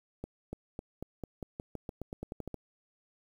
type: accelerating click train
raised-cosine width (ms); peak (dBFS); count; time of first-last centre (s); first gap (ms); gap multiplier
2; -25; 16; 0.24-2.543; 290; 0.9
effects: 9-bit